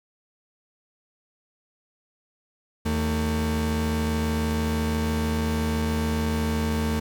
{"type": "tone pair together", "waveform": "35% pulse", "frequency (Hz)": [79.76, 225.6], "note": ["D#2", "A3"], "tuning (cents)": [43, 44], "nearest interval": "octave + tritone", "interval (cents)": 1801, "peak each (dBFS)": -24, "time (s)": [2.85, 7], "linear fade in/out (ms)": 10, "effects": []}